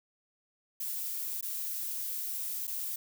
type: noise with dropouts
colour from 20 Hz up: violet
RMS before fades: -36 dBFS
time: 0.8-2.96 s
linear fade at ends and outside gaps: 5 ms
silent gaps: 1.411-1.426 / 2.671-2.676 s
effects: none